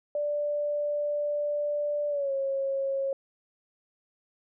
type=tone with pitch glide; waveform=sine; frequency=587.3 to 544.8 Hz; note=D5 to C#5; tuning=0 to -30 cents; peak=-26 dBFS; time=0.15-3.13 s; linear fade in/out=2 ms; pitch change=-130 cents; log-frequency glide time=2.09-2.32 s; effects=none